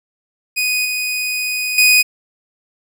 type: tone with level steps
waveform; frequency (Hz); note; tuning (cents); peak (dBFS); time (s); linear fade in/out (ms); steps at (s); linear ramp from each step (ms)
sawtooth; 2489; D#7; 0; -12 / -15 / -5; 0.56-2.03; 20; 0.85 / 1.78; 2
effects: none